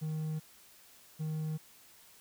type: tone pair in turn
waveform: triangle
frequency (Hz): 156 / 156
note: D#3 / D#3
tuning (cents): +5 / +5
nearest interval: unison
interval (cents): 0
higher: neither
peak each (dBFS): -31 / -31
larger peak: neither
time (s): 0.01-0.4 / 1.19-1.58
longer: neither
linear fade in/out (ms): 20
effects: white hiss -59 dBFS RMS until 2.2 s